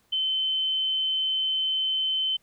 sine tone, 3069 Hz, G7, 37 cents flat, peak -23 dBFS, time 0.12-2.37 s, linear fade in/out 10 ms, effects pink hiss -66 dBFS RMS until 2.42 s

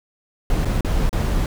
brown noise with dropouts, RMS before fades -19 dBFS, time 0.5-1.46 s, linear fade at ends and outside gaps 1 ms, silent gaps 0.649-0.655 / 0.808-0.847 / 1.094-1.129 s, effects none

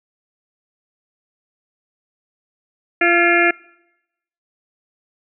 harmonic tone with a mistuned harmonic, 343.7 Hz, F4, 28 cents flat, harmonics 1 / 2 / 4 / 5 / 6 / 7 / 8, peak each -18 / -20 / -21 / -17 / -19 / -20 / -27 dBFS, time 3.01-3.51 s, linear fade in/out 5 ms, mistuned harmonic 6, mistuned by +53 cents, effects noise-tail reverb RT60 0.9 s tail -24 dB re dry

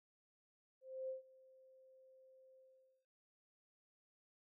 sine tone with ADSR envelope, 523.3 Hz, C5, in tune, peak -40 dBFS, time 0.81-3.06 s, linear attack 280 ms, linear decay 130 ms, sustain -23 dB, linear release 480 ms, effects none

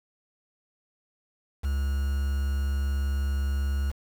triangle tone with quantisation, 69.3 Hz, C#2, in tune, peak -22 dBFS, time 1.63-3.92 s, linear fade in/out 20 ms, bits 7, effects none

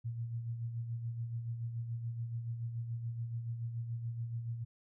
sine tone with tremolo, 116.54 Hz, A#2, in tune, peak -34 dBFS, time 0.04-4.65 s, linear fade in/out 20 ms, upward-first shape sine, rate 7 Hz, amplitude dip 50%, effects none

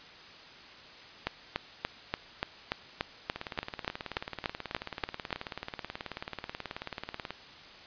two click trains, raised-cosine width 0.3 ms, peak -20 / -13 dBFS, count 74 / 15, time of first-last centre 3.36-7.306 / 1.27-5.328 s, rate 18.5 / 3.45 Hz, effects white hiss -50 dBFS RMS until 7.86 s + resampled to 11025 Hz

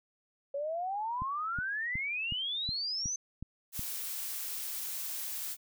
sine exponential sweep, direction up, 550 to 6272 Hz, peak -32 dBFS, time 0.54-3.16 s, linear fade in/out 5 ms
click train, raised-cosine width 5 ms, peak -27 dBFS, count 8, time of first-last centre 1.22-3.794 s, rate 2.72 Hz
blue noise, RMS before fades -38 dBFS, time 3.72-5.57 s, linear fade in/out 50 ms
effects none

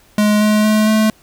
square tone with pitch steps, 210 / 212.3 / 214.7 / 217 Hz, G#3 / G#3 / A3 / A3, +19 / +38 / -42 / -24 cents, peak -11 dBFS, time 0.18-1.1 s, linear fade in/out 2 ms, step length 230 ms, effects pink hiss -50 dBFS RMS until 1.22 s

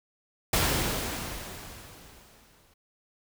pink noise with exponential decay, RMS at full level -23 dBFS, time 0.53-2.74 s, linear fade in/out 5 ms, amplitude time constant 480 ms, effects none

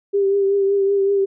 sine tone with vibrato, 395.9 Hz, G4, 17 cents sharp, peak -14 dBFS, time 0.13-1.26 s, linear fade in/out 20 ms, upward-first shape triangle, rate 5.3 Hz, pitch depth 34 cents each way, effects none

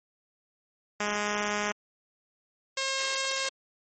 5% pulse tone pair in turn, 207.7 / 536.5 Hz, G#3 / C5, 0 / +43 cents, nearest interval octave + major third, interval 1643 cents, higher second, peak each -16 dBFS, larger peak neither, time 1-1.72 / 2.77-3.49 s, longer neither, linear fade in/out 5 ms, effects MP3 32 kbps

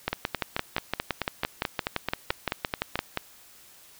two click trains, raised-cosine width 0.3 ms, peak -9 / -10 dBFS, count 18 / 15, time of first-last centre 0.08-2.991 / 0.13-3.173 s, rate 5.84 / 4.6 Hz, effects white hiss -53 dBFS RMS until 3.99 s

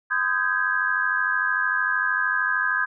sine chord, Ab major seventh, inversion first, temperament equal with one note detuned, 1025 / 1244.5 / 1568 / 1661.2 Hz, C6 / Eb6 / G6 / Ab6, -36 / 0 / 0 / 0 cents, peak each -30 / -29 / -24 / -24 dBFS, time 0.1-2.86 s, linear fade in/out 20 ms, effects none

